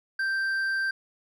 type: tone with hard clipping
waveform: sine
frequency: 1568 Hz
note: G6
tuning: in tune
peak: -26 dBFS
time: 0.19-0.91 s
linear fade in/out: 5 ms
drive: 4 dB
effects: none